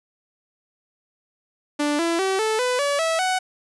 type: tone with pitch steps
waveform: sawtooth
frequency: 293.7 / 335.4 / 383.1 / 437.5 / 499.7 / 570.7 / 651.8 / 744.4 Hz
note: D4 / E4 / G4 / A4 / B4 / D5 / E5 / F#5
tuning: 0 / +30 / -40 / -10 / +20 / -50 / -20 / +10 cents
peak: -16 dBFS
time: 1.79-3.39 s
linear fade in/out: 10 ms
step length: 200 ms
effects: resampled to 24000 Hz